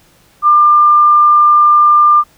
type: tone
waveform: sine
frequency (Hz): 1196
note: D6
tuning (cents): +31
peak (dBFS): -4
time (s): 0.42-2.24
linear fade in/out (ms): 50
effects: pink hiss -49 dBFS RMS until 2.37 s